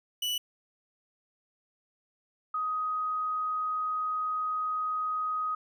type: tone pair in turn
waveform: 40% pulse / sine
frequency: 2960 / 1253.9 Hz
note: F#7 / D#6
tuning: 0 / +13 cents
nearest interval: octave + minor third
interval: 1487 cents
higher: first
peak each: -28 dBFS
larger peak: neither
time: 0.22-0.38 / 2.54-5.55 s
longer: second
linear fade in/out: 5 ms
effects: none

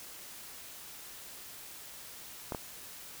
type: clicks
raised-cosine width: 1 ms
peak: -21 dBFS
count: 2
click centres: 2.522 / 2.548 s
effects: white hiss -48 dBFS RMS until 3.2 s

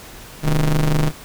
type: ring-modulated tone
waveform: 45% pulse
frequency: 70.3 Hz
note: C#2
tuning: 25 cents sharp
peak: -11 dBFS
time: 0.42-1.12 s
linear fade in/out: 50 ms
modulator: 82.9 Hz
effects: pink hiss -39 dBFS RMS until 1.24 s

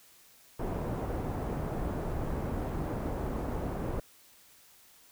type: low-pass noise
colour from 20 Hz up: pink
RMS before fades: -34 dBFS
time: 0.59-4 s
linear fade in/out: 5 ms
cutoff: 800 Hz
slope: 12 dB/octave
effects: white hiss -59 dBFS RMS until 5.11 s

